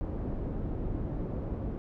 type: low-pass noise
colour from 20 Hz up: pink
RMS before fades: -34 dBFS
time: 0.01-1.78 s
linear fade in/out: 0 ms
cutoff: 420 Hz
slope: 12 dB/octave
effects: none